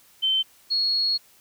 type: tone pair in turn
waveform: sine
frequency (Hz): 3089 / 4324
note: G7 / C#8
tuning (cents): -26 / -44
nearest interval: tritone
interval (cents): 582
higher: second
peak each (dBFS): -19 / -20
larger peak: first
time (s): 0.22-0.43 / 0.7-1.18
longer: second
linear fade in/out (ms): 20
effects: white hiss -56 dBFS RMS until 1.4 s